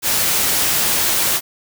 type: noise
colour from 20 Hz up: white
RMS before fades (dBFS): -17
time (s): 0.02-1.41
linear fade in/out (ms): 50
effects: none